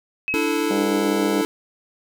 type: tone with exponential decay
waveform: sine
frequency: 2561 Hz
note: D#7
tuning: 49 cents sharp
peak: -20 dBFS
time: 0.28-1.2 s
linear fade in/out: 0 ms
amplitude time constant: 200 ms
type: chord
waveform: square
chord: D suspended second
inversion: none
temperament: equal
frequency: 293.7 / 329.6 / 440 Hz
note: D4 / E4 / A4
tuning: 0 / 0 / 0 cents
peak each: -25 dBFS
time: 0.34-1.45 s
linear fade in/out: 0 ms
type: harmonic tone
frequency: 100.2 Hz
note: G2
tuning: 38 cents sharp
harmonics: 2 / 3 / 4 / 5 / 6 / 7 / 8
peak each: -25 / -31 / -31 / -31 / -32 / -35 / -36 dBFS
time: 0.7-1.42 s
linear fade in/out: 10 ms
effects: none